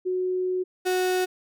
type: tone pair in turn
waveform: sine / 35% pulse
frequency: 367.8 / 367.8 Hz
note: F#4 / F#4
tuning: -10 / -10 cents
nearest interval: unison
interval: 0 cents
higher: neither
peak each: -23 / -20 dBFS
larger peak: second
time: 0.05-0.64 / 0.85-1.26 s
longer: first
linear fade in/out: 20 ms
effects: none